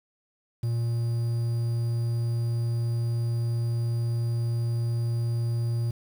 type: tone with quantisation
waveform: triangle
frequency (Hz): 117.1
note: A#2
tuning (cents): +8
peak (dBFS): -22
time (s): 0.63-5.91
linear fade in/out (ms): 5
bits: 8
effects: none